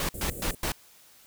pink noise bursts, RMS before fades -29 dBFS, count 4, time 0-0.72 s, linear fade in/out 2 ms, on 90 ms, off 120 ms
pink band-stop noise, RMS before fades -38 dBFS, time 0.14-0.55 s, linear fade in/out 2 ms, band 580 to 7500 Hz, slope 48 dB/octave
effects white hiss -56 dBFS RMS until 1.26 s

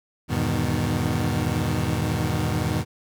25% pulse chord, E major seventh, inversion none, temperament equal with one note detuned, 82.41 / 101.69 / 123.47 / 155.56 Hz, E2 / G#2 / B2 / D#3, 0 / -36 / 0 / 0 cents, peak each -25 / -24 / -23 / -24 dBFS, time 0.28-2.85 s, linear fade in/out 50 ms, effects none

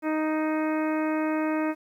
harmonic tone with a mistuned harmonic, 311.1 Hz, D#4, in tune, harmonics 1 / 2 / 3 / 4 / 5 / 6 / 7 / 8, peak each -25 / -31 / -35 / -37 / -39 / -41 / -42 / -43 dBFS, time 0.02-1.75 s, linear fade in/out 50 ms, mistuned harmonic 8, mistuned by +26 cents, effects 10-bit

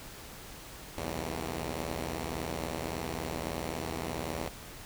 5% pulse beating tone pair, 63.6 / 81.6 Hz, C2 / E2, -48 / -17 cents, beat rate 18 Hz, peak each -27 / -25 dBFS, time 0.97-4.49 s, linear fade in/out 10 ms, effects pink hiss -47 dBFS RMS until 4.85 s

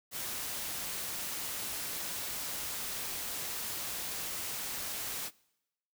white noise, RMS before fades -38 dBFS, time 0.11-5.31 s, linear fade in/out 50 ms, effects noise-tail reverb RT60 0.9 s tail -24 dB re dry

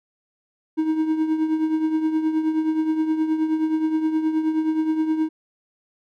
triangle tone with tremolo, 315 Hz, D#4, 21 cents sharp, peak -14 dBFS, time 0.77-5.29 s, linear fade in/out 20 ms, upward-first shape triangle, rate 9.5 Hz, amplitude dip 65%, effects none

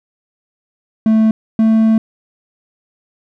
triangle tone pair in turn, 220 / 221.7 Hz, A3 / A3, 0 / +13 cents, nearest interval unison, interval 13 cents, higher second, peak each -6 dBFS, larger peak neither, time 1.06-1.31 / 1.59-1.98 s, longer second, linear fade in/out 2 ms, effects none

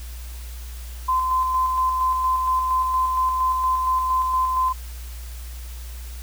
sine tone with tremolo, 1030 Hz, C6, 28 cents flat, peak -17 dBFS, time 1.08-4.73 s, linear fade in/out 10 ms, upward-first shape square, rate 4.3 Hz, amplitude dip 30%, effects added 60 Hz sine -32 dBFS peak until 6.22 s + white hiss -44 dBFS RMS until 6.22 s

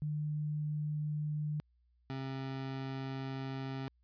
sine / 25% pulse tone pair in turn, 150.5 / 133.82 Hz, D3 / C3, +43 / +39 cents, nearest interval major second, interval 204 cents, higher first, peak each -33 / -34 dBFS, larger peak first, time 0.02-1.6 / 2.1-3.88 s, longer second, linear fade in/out 0 ms, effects added 60 Hz sine -68 dBFS peak until 4.03 s + resampled to 11025 Hz

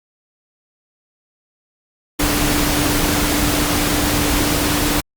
sine tone in noise, 294.8 Hz, D4, 7 cents sharp, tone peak -21 dBFS, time 2.19-5.01 s, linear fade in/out 10 ms, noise pink, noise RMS -18 dBFS, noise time 2.19-5.01 s, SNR -6 dB, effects Opus 48 kbps

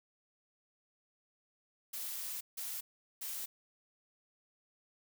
blue noise bursts at uneven times, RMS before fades -41 dBFS, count 3, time 1.93-2.41 / 2.57-2.81 / 3.21-3.46 s, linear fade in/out 10 ms, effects none

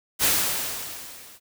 white noise with level ramp, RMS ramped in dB -18 to -48 dBFS, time 0.19-1.4 s, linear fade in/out 50 ms, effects none

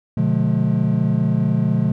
triangle chord, B diminished seventh, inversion none, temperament just, 123.47 / 148.16 / 177.8 / 213.4 Hz, B2 / D3 / F3 / Ab3, 0 / +16 / +31 / +47 cents, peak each -19 dBFS, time 0.17-1.92 s, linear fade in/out 5 ms, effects none

